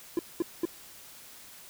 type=tone bursts; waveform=triangle; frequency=340.1 Hz; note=F4; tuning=46 cents flat; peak=-22 dBFS; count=3; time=0.17-0.653 s; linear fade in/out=2 ms; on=21 ms; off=210 ms; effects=white hiss -50 dBFS RMS until 1.69 s